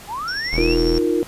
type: linear sweep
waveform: sine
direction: up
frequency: 768 to 2856 Hz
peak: -24 dBFS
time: 0.07-0.77 s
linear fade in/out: 50 ms
type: tone with tremolo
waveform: sine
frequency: 5470 Hz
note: F8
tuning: 37 cents flat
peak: -24 dBFS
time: 0.28-0.98 s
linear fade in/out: 0 ms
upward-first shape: sine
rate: 12 Hz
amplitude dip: 55%
type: tone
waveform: 45% pulse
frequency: 41.2 Hz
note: E1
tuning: in tune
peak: -20 dBFS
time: 0.53-0.99 s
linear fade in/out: 0 ms
type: chord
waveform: sine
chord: Eb suspended second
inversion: none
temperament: equal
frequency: 311.1 / 349.2 / 466.2 Hz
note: Eb4 / F4 / Bb4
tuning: 0 / 0 / 0 cents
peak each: -21 / -19 / -22 dBFS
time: 0.58-1.23 s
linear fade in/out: 0 ms
effects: pink hiss -40 dBFS RMS until 1.27 s + resampled to 32000 Hz